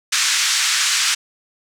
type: band-pass noise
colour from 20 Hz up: white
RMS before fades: -18 dBFS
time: 0.12-1.15 s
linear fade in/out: 10 ms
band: 1300 to 7400 Hz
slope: 24 dB/octave
effects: none